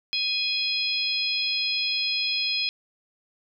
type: harmonic tone with a mistuned harmonic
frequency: 830.6 Hz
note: G#5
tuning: in tune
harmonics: 3 / 4 / 5 / 6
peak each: -29 / -29 / -29 / -29 dBFS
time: 0.13-2.69 s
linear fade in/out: 0 ms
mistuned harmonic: 6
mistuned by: +32 cents
effects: none